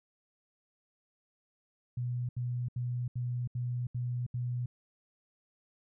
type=tone bursts; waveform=sine; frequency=122.7 Hz; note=B2; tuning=11 cents flat; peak=-31 dBFS; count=7; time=1.97-4.66 s; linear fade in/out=5 ms; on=320 ms; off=75 ms; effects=none